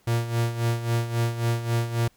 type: tone with tremolo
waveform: 45% pulse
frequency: 117 Hz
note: A#2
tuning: 7 cents sharp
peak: -20 dBFS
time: 0.07-2.08 s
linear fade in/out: 5 ms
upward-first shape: sine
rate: 3.7 Hz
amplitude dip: 70%
effects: pink hiss -62 dBFS RMS until 2.16 s